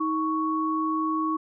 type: tone pair together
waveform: sine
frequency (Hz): 316.4 / 1112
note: D#4 / C#6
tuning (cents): +29 / +5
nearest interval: octave + minor seventh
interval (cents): 2176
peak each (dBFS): -26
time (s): 0-1.37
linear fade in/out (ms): 10
effects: none